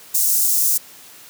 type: high-pass noise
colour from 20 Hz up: white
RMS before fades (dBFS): -17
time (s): 0.14-0.78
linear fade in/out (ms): 10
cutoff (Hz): 6200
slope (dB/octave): 24
effects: white hiss -43 dBFS RMS until 1.29 s + high-pass 100 Hz 12 dB/octave